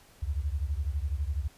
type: beating tone pair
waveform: sine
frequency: 67.8 / 79.8 Hz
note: C#2 / D#2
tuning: -38 / +44 cents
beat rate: 12 Hz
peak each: -30 / -32 dBFS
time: 0.22-1.48 s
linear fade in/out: 10 ms
effects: pink hiss -58 dBFS RMS until 1.57 s + resampled to 32000 Hz